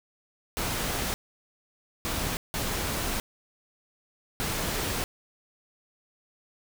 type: noise bursts at uneven times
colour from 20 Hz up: pink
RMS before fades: -30 dBFS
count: 4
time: 0.57-1.14 / 2.05-2.37 / 2.54-3.2 / 4.4-5.04 s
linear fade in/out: 0 ms
effects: none